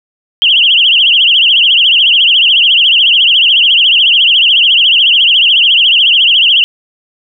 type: tone with vibrato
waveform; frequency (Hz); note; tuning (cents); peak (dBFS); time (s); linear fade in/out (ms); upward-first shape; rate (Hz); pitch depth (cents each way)
sine; 3008; F#7; +28; -4; 0.42-6.64; 0; triangle; 14; 200
effects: none